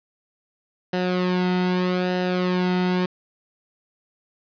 sawtooth tone with flanger, 181.6 Hz, F#3, 32 cents flat, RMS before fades -22 dBFS, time 0.93-3.06 s, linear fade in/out 5 ms, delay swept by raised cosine 0.87 to 1.77 ms, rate 0.81 Hz, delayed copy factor -0.65, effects resampled to 11025 Hz + 8-bit

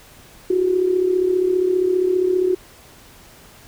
sine tone with amplitude modulation, 367.3 Hz, F#4, 13 cents flat, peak -12 dBFS, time 0.5-2.55 s, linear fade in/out 5 ms, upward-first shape sine, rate 35 Hz, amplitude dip 65%, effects pink hiss -46 dBFS RMS until 3.67 s

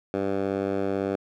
10% pulse tone with band-pass filter, 98 Hz, G2, in tune, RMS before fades -27 dBFS, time 0.14-1.16 s, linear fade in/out 0 ms, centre 450 Hz, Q 0.89, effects none

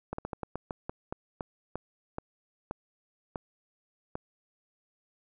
slowing click train, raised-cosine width 1 ms, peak -20 dBFS, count 15, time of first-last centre 0.13-4.155 s, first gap 54 ms, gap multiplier 1.23, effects none

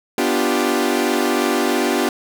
sawtooth chord, G dominant seventh, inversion first, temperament equal, 246.9 / 293.7 / 349.2 / 392 Hz, B3 / D4 / F4 / G4, 0 / 0 / 0 / 0 cents, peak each -18 dBFS, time 0.18-2.09 s, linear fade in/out 2 ms, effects none

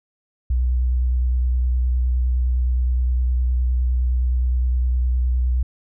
sine tone with vibrato, 62.1 Hz, B1, 10 cents sharp, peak -16 dBFS, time 0.5-5.63 s, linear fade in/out 5 ms, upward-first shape sine, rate 9.7 Hz, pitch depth 22 cents each way, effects none

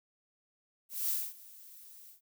violet noise with ADSR envelope, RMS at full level -31 dBFS, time 0.89-2.21 s, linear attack 200 ms, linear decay 240 ms, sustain -22 dB, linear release 120 ms, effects none

